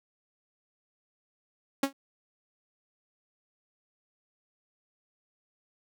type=tone with exponential decay; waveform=sawtooth; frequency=274.7 Hz; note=C#4; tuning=16 cents flat; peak=-16 dBFS; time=1.83-1.93 s; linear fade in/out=5 ms; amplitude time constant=20 ms; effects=none